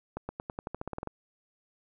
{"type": "accelerating click train", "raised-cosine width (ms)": 1, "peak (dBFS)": -21, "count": 13, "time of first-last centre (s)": [0.17, 1.073], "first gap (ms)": 120, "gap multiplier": 0.91, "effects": []}